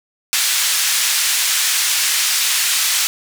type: band-pass noise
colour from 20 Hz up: white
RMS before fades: -17 dBFS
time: 0.33-3.07 s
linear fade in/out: 0 ms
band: 1700 to 9000 Hz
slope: 12 dB/octave
effects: none